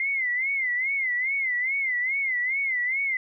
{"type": "tone with vibrato", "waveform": "sine", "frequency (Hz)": 2079, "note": "C7", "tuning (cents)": -12, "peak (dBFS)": -23, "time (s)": [0, 3.17], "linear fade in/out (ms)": 2, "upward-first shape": "sine", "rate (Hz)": 2.4, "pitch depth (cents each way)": 120, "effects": []}